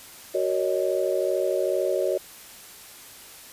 sine chord, D# minor seventh, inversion first, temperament just, 373.4 / 466.7 / 560 / 622.3 Hz, F#4 / A#4 / C#5 / D#5, +16 / +2 / +18 / 0 cents, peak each -26 / -30 / -26 / -28 dBFS, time 0.34-2.18 s, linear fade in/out 10 ms, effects white hiss -45 dBFS RMS until 3.52 s + resampled to 32000 Hz

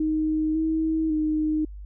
sine tone with pitch steps, 311.2 / 318.7 / 308.4 Hz, D#4 / D#4 / D#4, 0 / +42 / -15 cents, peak -21 dBFS, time 0-1.65 s, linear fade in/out 5 ms, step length 550 ms, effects added 50 Hz sine -36 dBFS peak until 1.85 s

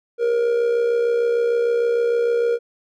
triangle tone with amplitude modulation, 471.9 Hz, A#4, 21 cents sharp, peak -12 dBFS, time 0.18-2.59 s, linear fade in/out 50 ms, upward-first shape sine, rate 66.6 Hz, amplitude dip 50%, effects none

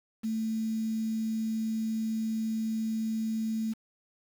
sine tone with quantisation, 221.4 Hz, A3, 11 cents sharp, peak -28 dBFS, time 0.23-3.74 s, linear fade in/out 20 ms, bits 8, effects none

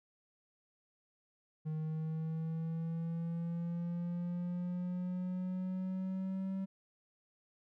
triangle linear sweep, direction up, 155.56 to 192.5 Hz, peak -33 dBFS, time 1.65-6.66 s, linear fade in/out 20 ms, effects none

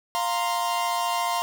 45% pulse chord, F suspended fourth, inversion none, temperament equal, 698.5 / 932.3 / 1046.5 Hz, F5 / Bb5 / C6, 0 / 0 / 0 cents, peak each -28 dBFS, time 0.15-1.42 s, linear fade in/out 0 ms, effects none

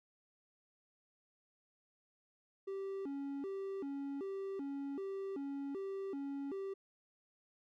triangle tone with vibrato, 329.6 Hz, E4, in tune, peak -37 dBFS, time 2.67-6.74 s, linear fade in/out 10 ms, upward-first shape square, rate 1.3 Hz, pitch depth 290 cents each way, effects none

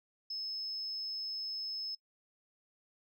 sine tone, 5200 Hz, E8, 24 cents flat, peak -36 dBFS, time 0.3-1.95 s, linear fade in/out 5 ms, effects noise-tail reverb RT60 0.1 s tail -23 dB re dry + tanh soft clip ceiling -32 dBFS

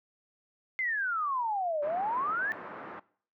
sine exponential two-way sweep, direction down then up, 2115 to 574 to 1807 Hz, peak -28 dBFS, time 0.79-2.52 s, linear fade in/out 0 ms, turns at 1.83 s
white low-pass noise, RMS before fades -43 dBFS, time 1.82-3 s, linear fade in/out 10 ms, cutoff 1500 Hz, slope 24 dB/octave
effects noise-tail reverb RT60 0.5 s tail -20 dB re dry + high-pass 200 Hz 12 dB/octave

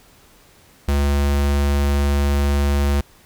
square tone, 71 Hz, C#2, 42 cents sharp, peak -16 dBFS, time 0.88-3.01 s, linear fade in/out 5 ms, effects pink hiss -51 dBFS RMS until 3.25 s

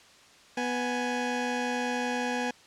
20% pulse tone pair together, 246.9 / 831.4 Hz, B3 / G#5, 0 / +2 cents, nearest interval octave + major sixth, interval 2102 cents, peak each -25 / -27 dBFS, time 0.57-2.51 s, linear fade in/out 5 ms, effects white hiss -55 dBFS RMS until 2.66 s + low-pass 6000 Hz 12 dB/octave

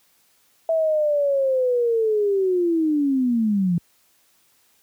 sine linear sweep, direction down, 657 to 166.6 Hz, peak -17 dBFS, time 0.69-3.78 s, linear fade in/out 2 ms, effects white hiss -61 dBFS RMS until 4.82 s + high-pass 60 Hz 12 dB/octave

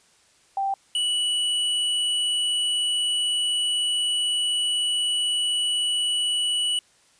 sine / square tone pair in turn, 784 / 2949 Hz, G5 / F#7, 0 / -6 cents, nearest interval octave + major seventh, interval 2294 cents, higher second, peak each -22 dBFS, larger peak neither, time 0.57-0.74 / 0.95-6.79 s, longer second, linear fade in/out 2 ms, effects white hiss -59 dBFS RMS until 7.19 s + resampled to 22050 Hz

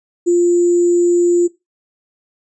sine tone with sample-and-hold, 349 Hz, F4, 1 cent flat, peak -9 dBFS, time 0.26-1.48 s, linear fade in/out 20 ms, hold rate 7350 Hz, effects noise-tail reverb RT60 0.2 s tail -18 dB re dry + resampled to 22050 Hz

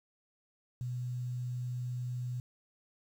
sine tone with quantisation, 123.9 Hz, B2, 6 cents sharp, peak -34 dBFS, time 0.81-2.4 s, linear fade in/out 0 ms, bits 10, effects none

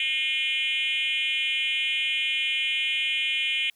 sine tone with frequency modulation, 2725 Hz, F7, 43 cents flat, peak -22 dBFS, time 0-3.7 s, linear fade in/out 2 ms, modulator 292 Hz, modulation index 1.9, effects tanh soft clip ceiling -19 dBFS + white hiss -67 dBFS RMS until 3.75 s

